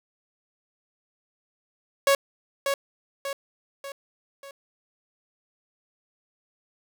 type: tone with echo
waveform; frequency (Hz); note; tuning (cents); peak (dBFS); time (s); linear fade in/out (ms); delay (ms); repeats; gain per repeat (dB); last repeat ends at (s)
sawtooth; 554.4; C#5; 0; -13; 2.07-2.15; 2; 590; 4; -6; 4.51
effects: none